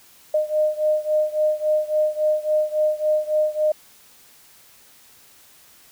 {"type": "beating tone pair", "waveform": "sine", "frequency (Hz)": [611, 614.6], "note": ["D#5", "D#5"], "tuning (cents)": [-32, -21], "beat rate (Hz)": 3.6, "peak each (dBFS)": [-20, -22], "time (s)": [0.34, 3.72], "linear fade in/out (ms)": 5, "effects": ["white hiss -51 dBFS RMS until 5.91 s"]}